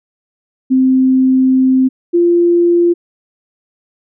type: tone pair in turn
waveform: sine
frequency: 260.5 / 345.6 Hz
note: C4 / F4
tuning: -7 / -18 cents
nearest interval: perfect fourth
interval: 489 cents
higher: second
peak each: -7 dBFS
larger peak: neither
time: 0.7-1.89 / 2.13-2.94 s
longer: first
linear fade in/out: 20 ms
effects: none